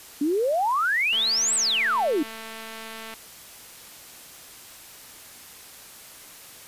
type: exponential two-way sweep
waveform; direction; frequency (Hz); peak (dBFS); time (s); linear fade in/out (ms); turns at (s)
sine; up then down; 275.2 to 8380 to 275.2; -20; 0.21-2.23; 5; 1.55
type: click train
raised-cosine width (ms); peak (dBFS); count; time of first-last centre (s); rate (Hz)
0.3; -23; 449; 1.13-3.139; 223
effects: white hiss -45 dBFS RMS until 6.67 s + resampled to 32000 Hz